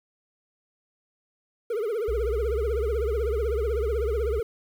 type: tone with vibrato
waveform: triangle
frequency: 440 Hz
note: A4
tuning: in tune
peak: -23 dBFS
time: 1.7-4.43 s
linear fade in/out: 5 ms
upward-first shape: triangle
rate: 16 Hz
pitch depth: 190 cents each way
type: tone with pitch glide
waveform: sine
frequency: 61.2 to 67.13 Hz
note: B1 to C2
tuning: -15 to +45 cents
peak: -27 dBFS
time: 2.08-4.4 s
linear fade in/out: 5 ms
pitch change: +160 cents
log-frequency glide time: 2.19-2.56 s
effects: 9-bit